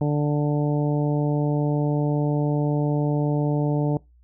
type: harmonic tone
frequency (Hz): 147.3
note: D3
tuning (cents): +6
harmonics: 1 / 2 / 3 / 4 / 5 / 6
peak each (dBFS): -21 / -25 / -29 / -31 / -35 / -37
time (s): 0.01-3.97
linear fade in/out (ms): 2
effects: noise-tail reverb RT60 0.2 s tail -23 dB re dry + added 60 Hz sine -52 dBFS peak until 4.23 s